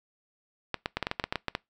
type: clicks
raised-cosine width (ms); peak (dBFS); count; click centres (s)
0.3; -12; 12; 0.743 / 0.859 / 0.97 / 1.027 / 1.069 / 1.114 / 1.198 / 1.24 / 1.325 / 1.357 / 1.483 / 1.551
effects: noise-tail reverb RT60 0.2 s tail -24 dB re dry